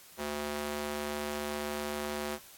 square tone with high-pass filter, 73.7 Hz, D2, 7 cents sharp, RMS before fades -36 dBFS, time 0.17-2.39 s, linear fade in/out 50 ms, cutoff 320 Hz, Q 0.79, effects white hiss -54 dBFS RMS until 2.57 s + AAC 64 kbps

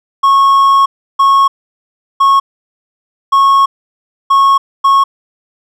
triangle tone bursts at uneven times, 1097 Hz, C#6, 18 cents flat, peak -3 dBFS, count 6, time 0.23-0.86 / 1.19-1.48 / 2.2-2.4 / 3.32-3.66 / 4.3-4.58 / 4.84-5.04 s, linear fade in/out 10 ms, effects none

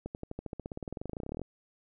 accelerating click train, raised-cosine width 2 ms, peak -24 dBFS, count 29, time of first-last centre 0.06-1.417 s, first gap 89 ms, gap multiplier 0.95, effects none

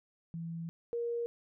sine tone pair in turn, 166.2 / 471 Hz, E3 / A#4, +15 / +18 cents, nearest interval octave + tritone, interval 1803 cents, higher second, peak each -37 / -32 dBFS, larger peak second, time 0.34-0.69 / 0.93-1.26 s, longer first, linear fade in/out 0 ms, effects none

